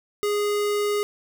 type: tone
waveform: square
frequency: 413.4 Hz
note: G#4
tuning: 8 cents flat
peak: -22 dBFS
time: 0.23-1.03 s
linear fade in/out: 0 ms
effects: none